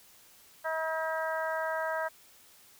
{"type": "harmonic tone", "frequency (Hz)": 320, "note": "D#4", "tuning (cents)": 49, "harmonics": [2, 3, 4, 5, 6], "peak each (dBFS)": [-33, -36, -39, -36, -43], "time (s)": [0.64, 2.09], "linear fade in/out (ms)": 20, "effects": ["white hiss -58 dBFS RMS until 2.79 s"]}